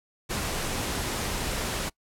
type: noise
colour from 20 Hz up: pink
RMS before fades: -30 dBFS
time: 0.29-1.9 s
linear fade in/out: 20 ms
effects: noise-tail reverb RT60 0.1 s tail -24 dB re dry + low-pass 12000 Hz 12 dB/octave